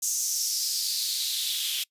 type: noise with high-pass filter sweep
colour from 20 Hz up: white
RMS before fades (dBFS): -28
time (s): 0.02-1.84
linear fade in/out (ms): 10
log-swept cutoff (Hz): 6600 to 3100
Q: 4.3
effects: noise-tail reverb RT60 0.1 s tail -24 dB re dry + resampled to 32000 Hz

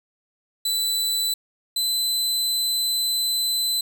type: tone pair in turn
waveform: sawtooth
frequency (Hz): 3988 / 4030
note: B7 / B7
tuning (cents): +16 / +34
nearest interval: unison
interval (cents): 18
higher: second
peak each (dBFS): -18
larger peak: neither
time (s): 0.65-1.34 / 1.76-3.81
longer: second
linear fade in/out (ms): 5
effects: none

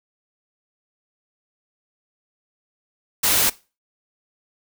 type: noise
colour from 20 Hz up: white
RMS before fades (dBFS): -18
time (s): 3.23-3.5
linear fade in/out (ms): 10
effects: noise-tail reverb RT60 0.3 s tail -20 dB re dry

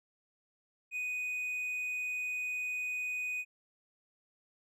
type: tone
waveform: triangle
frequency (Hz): 2489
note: D#7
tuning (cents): 0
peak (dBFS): -32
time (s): 0.91-3.45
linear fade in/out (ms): 50
effects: none

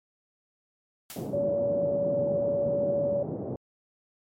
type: noise with exponential decay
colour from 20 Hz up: white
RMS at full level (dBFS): -39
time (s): 1.1-1.45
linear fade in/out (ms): 0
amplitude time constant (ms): 74
type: band-pass noise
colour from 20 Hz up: pink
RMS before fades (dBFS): -34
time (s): 1.16-3.56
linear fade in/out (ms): 2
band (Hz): 120 to 590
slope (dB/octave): 24
type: tone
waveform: sine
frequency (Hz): 571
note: D5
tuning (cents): -49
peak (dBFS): -24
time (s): 1.33-3.23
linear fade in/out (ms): 5
effects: MP3 64 kbps

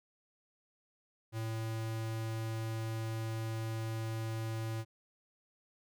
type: tone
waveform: square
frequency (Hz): 112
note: A2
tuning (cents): +31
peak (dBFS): -36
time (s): 1.32-4.85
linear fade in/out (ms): 50
effects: none

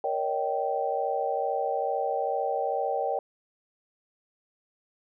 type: chord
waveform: sine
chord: Eb dominant seventh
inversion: second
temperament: just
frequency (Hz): 466.7 / 560 / 622.3 / 777.8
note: Bb4 / Db5 / Eb5 / G5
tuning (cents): +2 / +18 / 0 / -14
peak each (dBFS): -32 / -31 / -33 / -29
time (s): 0.04-3.19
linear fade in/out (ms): 2
effects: none

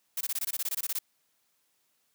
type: noise bursts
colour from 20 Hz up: blue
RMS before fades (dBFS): -31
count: 14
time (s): 0.17-0.989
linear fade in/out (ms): 5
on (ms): 39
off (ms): 21
effects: white hiss -73 dBFS RMS until 2.14 s + high-pass 100 Hz 12 dB/octave

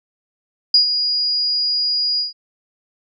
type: tone with ADSR envelope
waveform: sine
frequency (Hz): 4883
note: D#8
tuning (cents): -33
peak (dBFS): -7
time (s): 0.74-2.33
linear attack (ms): 4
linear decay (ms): 110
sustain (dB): -9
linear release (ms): 140
effects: none

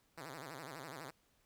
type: tone with vibrato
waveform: 5% pulse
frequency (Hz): 146.83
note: D3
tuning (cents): 0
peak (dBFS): -35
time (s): 0.17-1.11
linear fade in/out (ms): 10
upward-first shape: sine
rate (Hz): 12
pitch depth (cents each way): 240
effects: pink hiss -74 dBFS RMS until 1.45 s

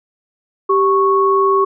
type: tone pair together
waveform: sine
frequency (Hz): 390.7 / 1105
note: G4 / C#6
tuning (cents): -6 / -6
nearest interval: octave + tritone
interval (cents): 1800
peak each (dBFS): -13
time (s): 0.69-1.65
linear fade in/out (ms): 10
effects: none

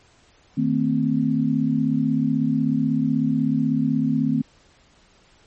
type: chord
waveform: sine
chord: A diminished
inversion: second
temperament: equal with one note detuned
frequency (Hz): 155.56 / 225.4 / 261.6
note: Eb3 / A3 / C4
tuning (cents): 0 / +42 / 0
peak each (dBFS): -24 / -22 / -21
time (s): 0.57-4.42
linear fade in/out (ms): 10
effects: pink hiss -56 dBFS RMS until 5.46 s + MP3 32 kbps

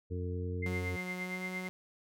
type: harmonic tone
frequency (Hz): 90.1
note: F#2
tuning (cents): -45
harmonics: 1 / 2 / 3 / 4 / 5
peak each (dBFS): -35 / -44 / -45 / -47 / -42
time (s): 0.1-0.97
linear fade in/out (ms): 20
type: tone with tremolo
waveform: sine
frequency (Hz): 2093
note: C7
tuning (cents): 0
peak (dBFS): -35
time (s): 0.62-1.68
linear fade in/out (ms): 10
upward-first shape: triangle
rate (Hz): 8.7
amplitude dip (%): 90
type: tone with pitch glide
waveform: sawtooth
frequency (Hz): 182.1 to 184.22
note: F#3 to F#3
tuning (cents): -27 to -7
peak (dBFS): -35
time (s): 0.66-1.69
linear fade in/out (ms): 0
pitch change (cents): +20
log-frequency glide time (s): 1.17-1.44
effects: none

